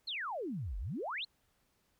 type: exponential two-way sweep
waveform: sine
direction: down then up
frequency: 4435 to 42.6 to 4435 Hz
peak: -36 dBFS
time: 0.07-1.25 s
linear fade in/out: 10 ms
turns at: 0.78 s
effects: pink hiss -75 dBFS RMS until 1.99 s